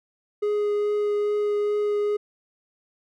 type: tone with vibrato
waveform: triangle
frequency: 415.3 Hz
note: G#4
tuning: in tune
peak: -19 dBFS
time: 0.42-2.17 s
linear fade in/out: 10 ms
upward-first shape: triangle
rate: 2.4 Hz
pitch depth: 9 cents each way
effects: none